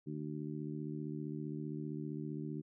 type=harmonic tone; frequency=75.3 Hz; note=D2; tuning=44 cents sharp; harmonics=2 / 3 / 4 / 5; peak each=-42 / -45 / -44 / -48 dBFS; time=0.06-2.62 s; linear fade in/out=20 ms; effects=none